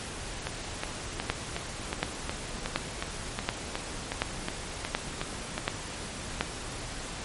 two click trains, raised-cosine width 0.3 ms, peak -9 / -14 dBFS, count 8 / 15, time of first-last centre 1.3-6.409 / 0.47-5.579 s, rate 1.37 / 2.74 Hz, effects pink hiss -38 dBFS RMS until 7.24 s + MP3 48 kbps

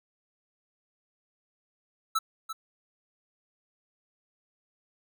square tone with echo, 1316 Hz, E6, 3 cents flat, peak -24 dBFS, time 2.15-2.19 s, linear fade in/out 10 ms, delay 340 ms, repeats 1, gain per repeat -10 dB, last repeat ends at 2.53 s, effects none

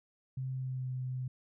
sine tone with pitch glide, 130.81 to 128.12 Hz, C3 to C3, 0 to -36 cents, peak -34 dBFS, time 0.37-1.28 s, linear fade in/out 5 ms, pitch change -36 cents, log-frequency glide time 0.51-0.93 s, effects none

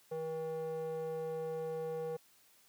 square tone with band-pass filter, 160 Hz, D#3, 49 cents sharp, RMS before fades -39 dBFS, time 0.11-2.17 s, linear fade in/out 10 ms, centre 550 Hz, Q 6.3, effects white hiss -66 dBFS RMS until 2.68 s + high-pass 80 Hz 12 dB/octave

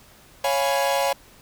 45% pulse chord, C# dominant seventh, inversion none, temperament equal, 554.4 / 698.5 / 830.6 / 987.8 Hz, C#5 / E#5 / G#5 / B5, 0 / 0 / 0 / 0 cents, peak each -23 / -27 / -26 / -28 dBFS, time 0.44-1.13 s, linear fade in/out 5 ms, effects pink hiss -51 dBFS RMS until 1.41 s

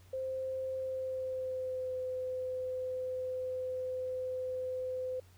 sine tone with pitch glide, 523.3 to 510.8 Hz, C5 to C5, 0 to -42 cents, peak -34 dBFS, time 0.13-5.2 s, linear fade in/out 5 ms, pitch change -42 cents, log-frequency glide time 0.78-1.98 s, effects added 91 Hz sine -57 dBFS peak until 5.37 s + pink hiss -65 dBFS RMS until 5.37 s

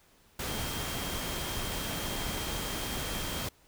sine tone in noise, 3203 Hz, G7, 37 cents sharp, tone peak -43 dBFS, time 0.47-3.45 s, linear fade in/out 5 ms, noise pink, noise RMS -35 dBFS, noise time 0.39-3.49 s, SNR -11 dB, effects pink hiss -63 dBFS RMS until 3.67 s

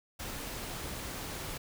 pink noise, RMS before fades -40 dBFS, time 0.19-1.58 s, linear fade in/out 10 ms, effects none

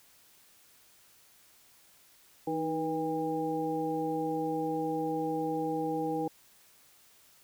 harmonic tone with a mistuned harmonic, 161.1 Hz, E3, 39 cents flat, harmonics 1 / 2 / 3 / 5, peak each -41 / -33 / -34 / -35 dBFS, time 2.47-6.28 s, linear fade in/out 5 ms, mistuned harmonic 2, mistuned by -52 cents, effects white hiss -61 dBFS RMS until 7.43 s

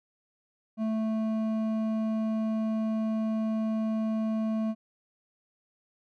triangle tone with hard clipping, 220 Hz, A3, in tune, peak -28 dBFS, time 0.77-4.75 s, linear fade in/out 50 ms, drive 12 dB, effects none

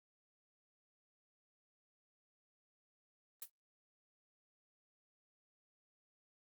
blue noise with exponential decay, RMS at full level -40 dBFS, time 3.42-3.5 s, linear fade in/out 2 ms, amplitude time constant 16 ms, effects Opus 24 kbps

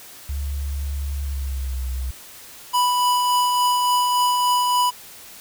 sine tone with pitch glide, 70.2 to 64 Hz, C#2 to C2, +22 to -38 cents, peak -23 dBFS, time 0.29-2.11 s, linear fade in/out 5 ms, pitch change -160 cents, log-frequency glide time 1.22-1.82 s
square tone with tremolo, 987.8 Hz, B5, in tune, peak -16 dBFS, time 2.73-4.91 s, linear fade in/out 20 ms, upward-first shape triangle, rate 3.5 Hz, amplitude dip 30%
effects white hiss -42 dBFS RMS until 5.4 s

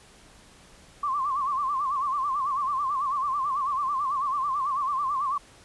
sine tone with vibrato, 1108.7 Hz, C#6, in tune, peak -24 dBFS, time 1.03-5.38 s, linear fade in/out 5 ms, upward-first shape sine, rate 9.1 Hz, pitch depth 120 cents each way, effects pink hiss -53 dBFS RMS until 5.64 s + resampled to 24000 Hz

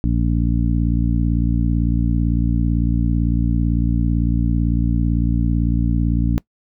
harmonic tone, 57.9 Hz, A#1, 11 cents flat, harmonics 1 / 2 / 3 / 4 / 5, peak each -18 / -21 / -23 / -24 / -25 dBFS, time 0.04-6.38 s, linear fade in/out 0 ms, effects noise-tail reverb RT60 0.1 s tail -23 dB re dry

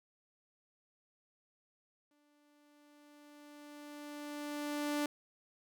sawtooth tone with exponential growth, 293.7 Hz, D4, in tune, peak -28 dBFS, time 2.11-5.06 s, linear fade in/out 2 ms, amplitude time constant 640 ms, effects none

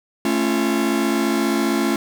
45% pulse chord, A augmented, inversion none, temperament just, 220 / 275 / 343.8 Hz, A3 / C#4 / E#4, 0 / -14 / -27 cents, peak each -22 dBFS, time 0.25-1.96 s, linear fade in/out 2 ms, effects none

